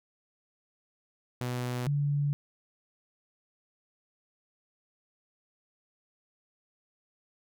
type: tone pair in turn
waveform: sawtooth / sine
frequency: 123.8 / 143.94 Hz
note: B2 / D3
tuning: +5 / -34 cents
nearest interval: minor third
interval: 261 cents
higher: second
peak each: -27 / -25 dBFS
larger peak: second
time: 1.41-1.87 / 1.87-2.33 s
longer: neither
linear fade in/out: 0 ms
effects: none